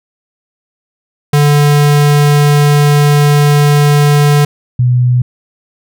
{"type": "tone pair in turn", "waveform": ["square", "sine"], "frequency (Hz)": [146.1, 123.92], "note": ["D3", "B2"], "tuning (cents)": [-9, 6], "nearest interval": "minor third", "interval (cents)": 285, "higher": "first", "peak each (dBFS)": -6, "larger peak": "neither", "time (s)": [[1.33, 4.45], [4.79, 5.22]], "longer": "first", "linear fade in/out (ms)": 5, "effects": []}